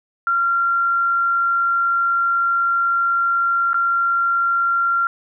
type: tone with dropouts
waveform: sine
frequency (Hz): 1378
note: F6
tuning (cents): -24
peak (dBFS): -15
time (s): 0.27-5.07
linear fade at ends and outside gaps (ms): 1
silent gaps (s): 3.732-3.743
effects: none